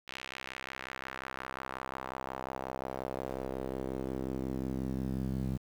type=tone with band-pass filter sweep; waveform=sawtooth; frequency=65.6 Hz; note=C2; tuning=5 cents sharp; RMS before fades=-38 dBFS; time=0.07-5.58 s; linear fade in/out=20 ms; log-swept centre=2800 to 170 Hz; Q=1.6; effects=9-bit